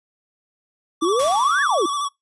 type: tone with vibrato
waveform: square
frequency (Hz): 1144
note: D6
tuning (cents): -46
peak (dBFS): -22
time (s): 1.01-2.09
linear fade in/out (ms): 20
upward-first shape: square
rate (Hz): 13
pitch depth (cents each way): 35
type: exponential two-way sweep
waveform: sine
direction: up then down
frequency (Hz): 311.1 to 1775 to 311.1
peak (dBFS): -17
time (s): 1.02-1.86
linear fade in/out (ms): 5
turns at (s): 1.62
type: noise with exponential decay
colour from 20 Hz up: white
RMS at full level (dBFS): -28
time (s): 1.19-2.07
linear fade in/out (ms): 5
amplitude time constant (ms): 190
effects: noise-tail reverb RT60 0.2 s tail -26 dB re dry + resampled to 24000 Hz